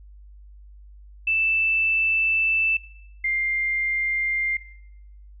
sine tone pair in turn, 2646 / 2100 Hz, E7 / C7, +6 / +6 cents, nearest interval major third, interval 400 cents, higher first, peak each -19 / -21 dBFS, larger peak first, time 1.27-2.77 / 3.24-4.57 s, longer first, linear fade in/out 5 ms, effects noise-tail reverb RT60 0.8 s tail -17 dB re dry + added 50 Hz sine -43 dBFS peak until 5.4 s

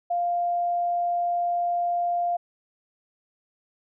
sine tone, 698.5 Hz, F5, in tune, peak -22 dBFS, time 0.1-2.37 s, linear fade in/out 10 ms, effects none

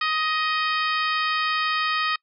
harmonic tone with a mistuned harmonic, 626 Hz, D#5, 10 cents sharp, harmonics 2 / 3 / 4 / 5 / 6 / 7 / 8, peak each -24 / -28 / -30 / -32 / -34 / -35 / -36 dBFS, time 0.01-2.16 s, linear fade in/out 5 ms, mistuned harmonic 7, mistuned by +21 cents, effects noise-tail reverb RT60 0.1 s tail -26 dB re dry

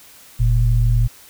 sine tone pair together, 43.65 / 116.54 Hz, F1 / A#2, 0 / 0 cents, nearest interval octave + perfect fourth, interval 1700 cents, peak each -15 dBFS, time 0.39-1.08 s, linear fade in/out 20 ms, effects white hiss -45 dBFS RMS until 1.29 s

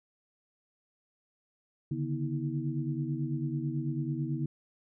sine tone cluster, 140.9 / 150 / 242.7 / 322 Hz, C#3 / D3 / B3 / E4, +29 / +37 / -30 / -41 cents, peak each -33 / -36 / -38 / -37 dBFS, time 1.91-4.46 s, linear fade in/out 5 ms, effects none

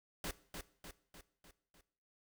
pink noise with echo, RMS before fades -41 dBFS, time 0.24-0.31 s, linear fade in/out 2 ms, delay 300 ms, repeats 5, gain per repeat -5 dB, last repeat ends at 1.81 s, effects noise-tail reverb RT60 0.6 s tail -18 dB re dry

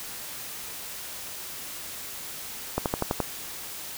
slowing click train, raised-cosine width 1 ms, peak -10 dBFS, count 6, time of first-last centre 2.78-3.202 s, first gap 78 ms, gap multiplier 1.04, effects white hiss -38 dBFS RMS until 3.97 s

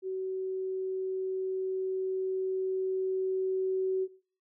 sine tone with level ramp, 377.4 Hz, F#4, 34 cents sharp, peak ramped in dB -31 to -26 dBFS, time 0.02-4.08 s, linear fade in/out 50 ms, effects noise-tail reverb RT60 0.4 s tail -18 dB re dry

